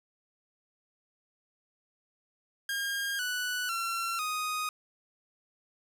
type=tone with pitch steps; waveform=sawtooth; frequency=1616 / 1481.9 / 1358.9 / 1246.1 Hz; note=G#6 / F#6 / F6 / D#6; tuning=-48 / +2 / -48 / +2 cents; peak=-27 dBFS; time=2.69-4.69 s; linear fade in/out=2 ms; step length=500 ms; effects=none